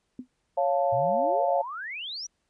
sine tone with exponential decay, 252.1 Hz, B3, 36 cents sharp, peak -30 dBFS, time 0.19-0.28 s, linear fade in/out 2 ms, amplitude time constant 18 ms
sine chord, Db augmented, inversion none, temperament equal, 554.4 / 698.5 / 880 Hz, Db5 / F5 / A5, 0 / 0 / 0 cents, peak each -25 / -25 / -30 dBFS, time 0.57-1.62 s, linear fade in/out 10 ms
sine exponential sweep, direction up, 110 to 6040 Hz, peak -33 dBFS, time 0.92-2.27 s, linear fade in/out 10 ms
effects pink hiss -75 dBFS RMS until 2.49 s + resampled to 22050 Hz

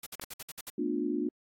white noise bursts, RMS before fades -41 dBFS, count 8, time 0.03-0.701 s, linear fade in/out 5 ms, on 34 ms, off 57 ms
clicks, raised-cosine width 0.5 ms, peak -25 dBFS, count 2, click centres 0.197 / 0.238 s
sine chord, B half-diminished seventh, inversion third, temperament just, 222.2 / 246.9 / 296.3 / 355.6 Hz, A3 / B3 / D4 / F4, +17 / 0 / +15 / +31 cents, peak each -37 / -35 / -32 / -34 dBFS, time 0.78-1.29 s, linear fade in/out 5 ms
effects AAC 48 kbps

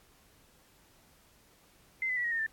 sine tone with pitch steps, 2071 / 2009 / 1948 / 1889.3 / 1832.3 / 1777.1 Hz, C7 / B6 / B6 / A#6 / A#6 / A6, -18 / +29 / -24 / +23 / -30 / +17 cents, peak -29 dBFS, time 2.02-2.464 s, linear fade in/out 2 ms, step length 74 ms, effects pink hiss -63 dBFS RMS until 2.52 s + AAC 64 kbps

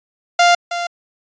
sawtooth tone pair in turn, 698.5 / 694.6 Hz, F5 / F5, 0 / -10 cents, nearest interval unison, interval 10 cents, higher first, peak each -5 / -16 dBFS, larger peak first, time 0.39-0.55 / 0.71-0.87 s, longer neither, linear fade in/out 5 ms, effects resampled to 16000 Hz

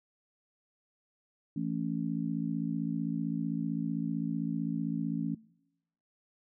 harmonic tone, 55.6 Hz, A1, 19 cents sharp, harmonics 3 / 4 / 5, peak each -35 / -35 / -35 dBFS, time 1.56-5.35 s, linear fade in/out 5 ms, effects noise-tail reverb RT60 0.9 s tail -24 dB re dry

